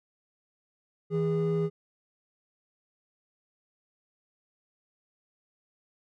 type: tone pair together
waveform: triangle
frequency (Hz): 162.67 / 409.9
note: E3 / G#4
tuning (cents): -23 / -23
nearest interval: octave + major third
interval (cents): 1600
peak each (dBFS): -25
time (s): 1.1-1.7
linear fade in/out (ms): 50
effects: tanh soft clip ceiling -16 dBFS